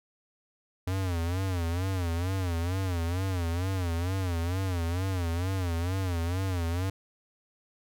square tone with vibrato, 89.4 Hz, F2, 41 cents sharp, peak -28 dBFS, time 0.87-6.9 s, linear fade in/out 5 ms, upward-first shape sine, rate 2.2 Hz, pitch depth 130 cents each way, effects none

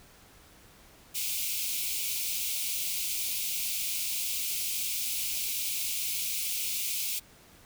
white high-pass noise, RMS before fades -32 dBFS, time 1.14-7.2 s, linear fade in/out 20 ms, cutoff 2200 Hz, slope 96 dB/octave, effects pink hiss -56 dBFS RMS until 7.65 s

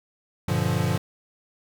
square chord, G minor seventh, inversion none, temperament equal with one note detuned, 98 / 119.33 / 146.83 / 174.61 Hz, G2 / Bb2 / D3 / F3, 0 / +41 / 0 / 0 cents, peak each -28 dBFS, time 0.48-0.98 s, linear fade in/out 5 ms, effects none

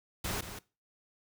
pink noise with echo, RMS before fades -35 dBFS, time 0.24-0.41 s, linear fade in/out 5 ms, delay 180 ms, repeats 1, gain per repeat -9 dB, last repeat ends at 0.59 s, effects noise-tail reverb RT60 0.3 s tail -20 dB re dry

